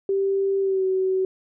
sine tone with pitch glide, 391.2 to 377.2 Hz, G4 to F#4, -4 to +33 cents, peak -19 dBFS, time 0.09-1.25 s, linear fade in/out 2 ms, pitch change -63 cents, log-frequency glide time 0.6-0.85 s, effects none

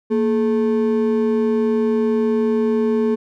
triangle ring-modulated tone, 329.6 Hz, E4, in tune, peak -10 dBFS, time 0.1-3.16 s, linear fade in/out 20 ms, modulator 98.1 Hz, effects none

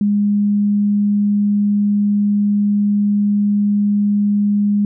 sine tone, 205.1 Hz, G#3, 21 cents flat, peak -12 dBFS, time 0.01-4.85 s, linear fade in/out 2 ms, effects none

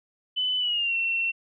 sine tone with pitch glide, 3009 to 2712 Hz, F#7 to E7, +28 to +49 cents, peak -23 dBFS, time 0.36-1.32 s, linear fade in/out 20 ms, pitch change -179 cents, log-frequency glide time 0.58-0.95 s, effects none

